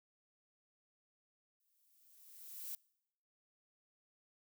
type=noise with exponential growth; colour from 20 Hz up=violet; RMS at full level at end=-43 dBFS; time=1.6-2.75 s; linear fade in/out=2 ms; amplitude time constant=250 ms; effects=noise-tail reverb RT60 0.8 s tail -25 dB re dry